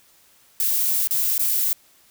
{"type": "noise with dropouts", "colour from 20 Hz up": "violet", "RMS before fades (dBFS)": -21, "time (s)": [0.6, 1.73], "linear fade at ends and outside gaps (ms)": 0, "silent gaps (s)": [[1.073, 1.109], [1.379, 1.394]], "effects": ["white hiss -56 dBFS RMS until 2.1 s"]}